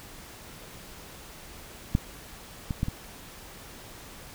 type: clicks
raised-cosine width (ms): 5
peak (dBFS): -9 / -16 / -13 / -18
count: 4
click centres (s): 1.951 / 2.708 / 2.831 / 2.884
effects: pink hiss -46 dBFS RMS until 4.34 s